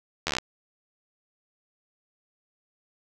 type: slowing click train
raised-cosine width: 0.2 ms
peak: -8 dBFS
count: 9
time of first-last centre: 0.27-0.385 s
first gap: 12 ms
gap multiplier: 1.05
effects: none

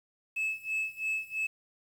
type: tone with tremolo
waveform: sine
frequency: 2600 Hz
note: E7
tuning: 24 cents flat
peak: -25 dBFS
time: 0.36-1.47 s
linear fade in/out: 10 ms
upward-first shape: sine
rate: 3 Hz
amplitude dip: 95%
effects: tanh soft clip ceiling -27 dBFS + 9-bit

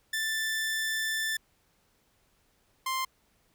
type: tone pair in turn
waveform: sawtooth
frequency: 1766 / 1050.1 Hz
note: A6 / C6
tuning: +6 / +6 cents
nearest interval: major sixth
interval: 900 cents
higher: first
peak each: -25 dBFS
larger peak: neither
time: 0.13-1.37 / 2.86-3.05 s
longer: first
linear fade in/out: 5 ms
effects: pink hiss -69 dBFS RMS until 3.54 s

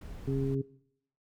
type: noise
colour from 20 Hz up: brown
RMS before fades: -42 dBFS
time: 0.01-0.55 s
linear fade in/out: 5 ms
type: harmonic tone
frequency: 135.8 Hz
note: C#3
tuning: 35 cents flat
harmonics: 1 / 2 / 3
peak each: -30 / -33 / -35 dBFS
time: 0.27-0.62 s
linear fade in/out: 10 ms
effects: noise-tail reverb RT60 0.7 s tail -20 dB re dry

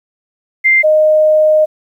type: tone pair in turn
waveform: sine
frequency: 2093 / 617.8 Hz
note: C7 / D#5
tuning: 0 / -12 cents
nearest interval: octave + major sixth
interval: 2112 cents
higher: first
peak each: -6 dBFS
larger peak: neither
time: 0.64-0.83 / 0.83-1.66 s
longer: second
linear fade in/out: 20 ms
effects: 8-bit

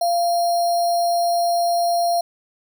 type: tone with sample-and-hold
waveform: sine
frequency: 691 Hz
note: F5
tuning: 19 cents flat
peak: -16 dBFS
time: 0.01-2.21 s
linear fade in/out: 5 ms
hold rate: 4900 Hz
effects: none

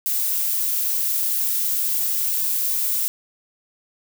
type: noise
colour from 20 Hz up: violet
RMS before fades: -22 dBFS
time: 0.06-3.08 s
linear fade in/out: 0 ms
effects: none

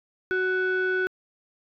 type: tone pair together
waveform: sine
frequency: 371.8 / 1487.2 Hz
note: F#4 / F#6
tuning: +8 / +8 cents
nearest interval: 2 octaves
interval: 2400 cents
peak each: -23 dBFS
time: 0.31-1.07 s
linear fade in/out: 0 ms
effects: tanh soft clip ceiling -19 dBFS

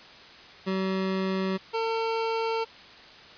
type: tone pair in turn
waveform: 25% pulse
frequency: 190 / 451.9 Hz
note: F#3 / A4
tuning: +46 / +46 cents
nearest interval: octave + minor third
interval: 1500 cents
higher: second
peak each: -22 dBFS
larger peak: neither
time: 0.66-1.58 / 1.73-2.65 s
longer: neither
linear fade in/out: 20 ms
effects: white hiss -48 dBFS RMS until 3.37 s + resampled to 11025 Hz

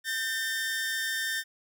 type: tone pair together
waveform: sawtooth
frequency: 1565.6 / 1807 Hz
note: G6 / A6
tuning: -3 / +46 cents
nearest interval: major second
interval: 249 cents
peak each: -33 / -26 dBFS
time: 0.04-1.44 s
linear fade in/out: 50 ms
effects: none

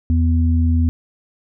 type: tone pair together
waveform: sine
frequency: 82.39 / 246.9 Hz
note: E2 / B3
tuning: 0 / 0 cents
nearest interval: octave + perfect fifth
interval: 1900 cents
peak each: -13 / -20 dBFS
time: 0.1-0.89 s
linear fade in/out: 0 ms
effects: none

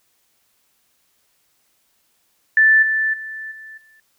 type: tone with level steps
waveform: sine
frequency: 1760 Hz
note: A6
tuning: in tune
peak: -9 / -16 / -28 / -35 / -49 dBFS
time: 2.57-4 s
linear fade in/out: 2 ms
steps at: 2.82 / 3.13 / 3.51 / 3.77 s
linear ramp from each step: 10 ms
effects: white hiss -64 dBFS RMS until 4.18 s

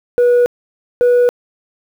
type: tone pair in turn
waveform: sine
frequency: 486.2 / 488.3 Hz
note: B4 / B4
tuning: -27 / -20 cents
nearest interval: unison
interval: 7 cents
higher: second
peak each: -5 dBFS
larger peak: neither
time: 0.18-0.46 / 1.01-1.29 s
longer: neither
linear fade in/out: 0 ms
effects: tanh soft clip ceiling -7 dBFS + 7-bit

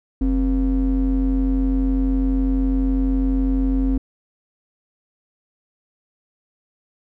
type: ring-modulated tone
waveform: triangle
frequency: 110 Hz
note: A2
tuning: in tune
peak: -11 dBFS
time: 0.21-3.98 s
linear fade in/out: 5 ms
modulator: 156 Hz
effects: none

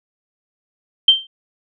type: tone with exponential decay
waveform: sine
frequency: 3137 Hz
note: G7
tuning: 1 cent sharp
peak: -3 dBFS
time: 1.08-1.27 s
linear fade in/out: 5 ms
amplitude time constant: 40 ms
effects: none

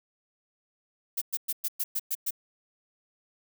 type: noise bursts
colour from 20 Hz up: violet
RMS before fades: -29 dBFS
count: 8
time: 1.17-2.308 s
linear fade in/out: 10 ms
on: 46 ms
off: 110 ms
effects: none

